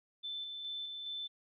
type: tone with tremolo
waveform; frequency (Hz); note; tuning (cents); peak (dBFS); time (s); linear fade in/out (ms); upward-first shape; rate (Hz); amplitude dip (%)
sine; 3528; A7; +4; -38; 0.23-1.28; 20; square; 2.4; 30
effects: none

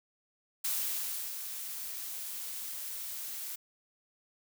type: noise with ADSR envelope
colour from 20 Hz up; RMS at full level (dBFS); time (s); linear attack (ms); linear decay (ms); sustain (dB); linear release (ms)
blue; -32; 0.64-3.56; 9; 690; -8; 10
effects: none

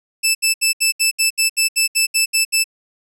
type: tone bursts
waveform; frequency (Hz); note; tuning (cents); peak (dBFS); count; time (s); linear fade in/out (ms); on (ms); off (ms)
15% pulse; 2637; E7; 0; -6; 13; 0.23-2.642; 20; 120; 71
effects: none

